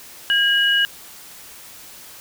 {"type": "tone pair together", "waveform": "sine", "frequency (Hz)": [1624, 2915], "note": ["G#6", "F#7"], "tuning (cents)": [-39, -26], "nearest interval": "minor seventh", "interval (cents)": 1013, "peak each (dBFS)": -17, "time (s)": [0.3, 0.85], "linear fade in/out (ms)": 0, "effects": ["white hiss -41 dBFS RMS until 2.2 s"]}